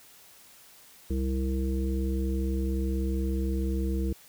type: harmonic tone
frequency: 65.8 Hz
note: C2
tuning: 10 cents sharp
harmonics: 1 / 3 / 5 / 7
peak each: -27 / -33 / -34 / -39 dBFS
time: 1.1-4.13 s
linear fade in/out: 5 ms
effects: white hiss -54 dBFS RMS until 4.28 s